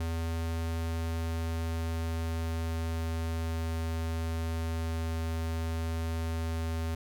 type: tone with pitch glide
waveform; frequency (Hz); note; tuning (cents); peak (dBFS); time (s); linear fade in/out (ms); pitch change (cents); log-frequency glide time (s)
square; 82.41 to 81.79; E2 to E2; 0 to -13; -31; 0-6.95; 5; -13; 0.23-3.93
effects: none